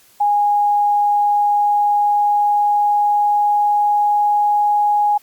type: tone with pitch glide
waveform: sine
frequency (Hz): 824 to 829.3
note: G#5 to G#5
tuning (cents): -14 to -3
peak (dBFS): -12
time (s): 0.2-5.18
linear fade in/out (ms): 10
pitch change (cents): +11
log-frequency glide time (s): 1.04-4.68
effects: white hiss -51 dBFS RMS until 5.22 s + Opus 48 kbps